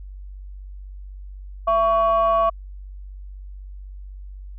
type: tone pair together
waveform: sine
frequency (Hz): 668.5 / 1122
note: E5 / C#6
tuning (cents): +24 / +21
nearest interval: major sixth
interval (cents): 897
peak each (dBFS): -17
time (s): 1.67-2.5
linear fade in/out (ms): 10
effects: tanh soft clip ceiling -10 dBFS + added 48 Hz sine -34 dBFS peak until 4.58 s